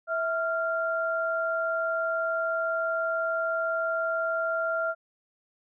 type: tone pair together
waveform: sine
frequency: 654 / 1387 Hz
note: E5 / F6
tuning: -14 / -12 cents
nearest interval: octave + minor second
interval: 1302 cents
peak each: -28 dBFS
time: 0.07-4.95 s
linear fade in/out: 50 ms
effects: none